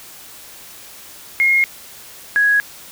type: tone pair in turn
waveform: sine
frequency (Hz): 2147 / 1663.2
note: C7 / G#6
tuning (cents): +44 / +2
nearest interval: major third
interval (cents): 442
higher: first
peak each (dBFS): -11 / -11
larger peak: neither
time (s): 1.4-1.64 / 2.36-2.6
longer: neither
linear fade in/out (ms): 0
effects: white hiss -39 dBFS RMS until 2.91 s